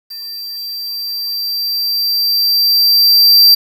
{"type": "tone with level ramp", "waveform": "square", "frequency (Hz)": 4699, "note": "D8", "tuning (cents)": 0, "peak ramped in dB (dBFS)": [-26, -4], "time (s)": [0.1, 3.55], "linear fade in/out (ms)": 10, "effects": ["7-bit"]}